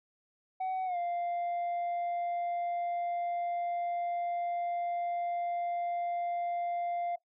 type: tone with pitch glide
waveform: sine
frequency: 751 to 696.7 Hz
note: F#5 to F5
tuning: +26 to -4 cents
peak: -28 dBFS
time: 0.6-7.16 s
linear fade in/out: 10 ms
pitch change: -130 cents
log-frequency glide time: 0.85-0.97 s
effects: noise-tail reverb RT60 0.1 s tail -18 dB re dry + tanh soft clip ceiling -30 dBFS